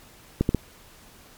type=clicks; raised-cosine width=3 ms; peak=-7 dBFS; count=3; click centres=0.41 / 0.491 / 0.547 s; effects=pink hiss -51 dBFS RMS until 1.37 s + MP3 96 kbps